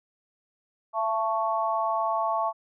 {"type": "chord", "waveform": "sine", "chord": "A major", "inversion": "second", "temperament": "equal with one note detuned", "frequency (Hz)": [672.7, 880, 1108.7], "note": ["E5", "A5", "C#6"], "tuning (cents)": [35, 0, 0], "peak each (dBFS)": -28, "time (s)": [0.93, 2.53], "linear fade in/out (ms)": 50, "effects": []}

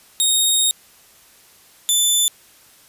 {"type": "tone pair in turn", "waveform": "15% pulse", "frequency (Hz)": [3729, 3520], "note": ["A#7", "A7"], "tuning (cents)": [0, 0], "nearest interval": "minor second", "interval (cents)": 100, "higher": "first", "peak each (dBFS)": -7, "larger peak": "neither", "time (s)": [[0.2, 0.71], [1.89, 2.28]], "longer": "first", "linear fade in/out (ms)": 0, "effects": ["white hiss -50 dBFS RMS until 2.88 s", "resampled to 32000 Hz"]}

